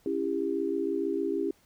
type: chord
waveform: sine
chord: C# diminished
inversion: none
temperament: just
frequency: 277.2 / 332.6 / 399.1 Hz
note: C#4 / E4 / G4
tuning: 0 / +16 / +31 cents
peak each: -33 / -31 / -30 dBFS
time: 0.06-1.51 s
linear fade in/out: 2 ms
effects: pink hiss -64 dBFS RMS until 1.65 s